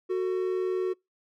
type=tone pair together; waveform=triangle; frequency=370 / 450 Hz; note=F#4 / A4; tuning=0 / +39 cents; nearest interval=minor third; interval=339 cents; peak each=-24 / -31 dBFS; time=0.09-0.94 s; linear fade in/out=20 ms; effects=noise-tail reverb RT60 0.2 s tail -26 dB re dry